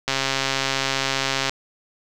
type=click train; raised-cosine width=0.2 ms; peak=-4 dBFS; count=192; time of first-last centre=0.08-1.495 s; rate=135 Hz; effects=none